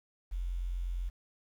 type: tone with quantisation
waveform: sine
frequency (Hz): 44.12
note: F1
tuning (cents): +18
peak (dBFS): -32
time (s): 0.31-1.1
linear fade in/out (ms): 20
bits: 10
effects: none